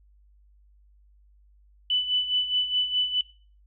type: tone with tremolo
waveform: sine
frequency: 2990 Hz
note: F#7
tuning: 17 cents sharp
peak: -20 dBFS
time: 1.9-3.21 s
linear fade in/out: 2 ms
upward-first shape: sine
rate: 4.8 Hz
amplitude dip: 70%
effects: noise-tail reverb RT60 0.4 s tail -19 dB re dry + added 50 Hz sine -55 dBFS peak until 3.66 s